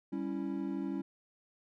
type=chord; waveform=triangle; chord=C# diminished; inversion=second; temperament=equal; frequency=196 / 277.2 / 329.6 Hz; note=G3 / C#4 / E4; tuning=0 / 0 / 0 cents; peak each=-37 / -35 / -37 dBFS; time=0.12-1.02 s; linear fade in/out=10 ms; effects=none